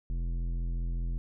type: tone with tanh clipping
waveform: triangle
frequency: 42.59 Hz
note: F1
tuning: 43 cents flat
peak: -31 dBFS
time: 0.1-1.18 s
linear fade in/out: 0 ms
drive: 16 dB
effects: none